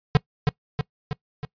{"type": "tone with echo", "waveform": "square", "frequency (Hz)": 146.83, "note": "D3", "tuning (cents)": 0, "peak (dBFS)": -13, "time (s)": [0.15, 0.17], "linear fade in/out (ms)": 0, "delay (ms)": 320, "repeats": 4, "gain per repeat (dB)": -4, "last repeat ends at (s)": 1.45, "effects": ["noise-tail reverb RT60 0.1 s tail -23 dB re dry", "resampled to 11025 Hz"]}